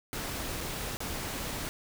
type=noise with dropouts; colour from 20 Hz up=pink; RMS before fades=-36 dBFS; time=0.13-1.69 s; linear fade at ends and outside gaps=0 ms; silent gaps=0.606-0.61 / 0.97-1.004 s; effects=none